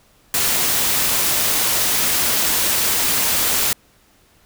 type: noise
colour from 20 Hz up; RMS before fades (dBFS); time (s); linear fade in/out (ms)
white; -18; 0.34-3.73; 2
effects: pink hiss -55 dBFS RMS until 4.45 s